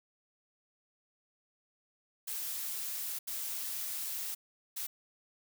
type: noise bursts at uneven times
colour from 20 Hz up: blue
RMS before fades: -38 dBFS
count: 3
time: 2.27-3.19 / 3.27-4.35 / 4.76-4.87 s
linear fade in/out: 10 ms
effects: none